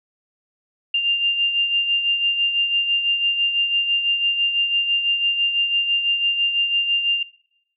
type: beating tone pair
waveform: sine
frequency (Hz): 2794 / 2800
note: F7 / F7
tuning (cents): 0 / +4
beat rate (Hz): 6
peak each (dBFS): -18 / -26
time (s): 0.94-7.23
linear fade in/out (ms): 5
effects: noise-tail reverb RT60 0.8 s tail -21 dB re dry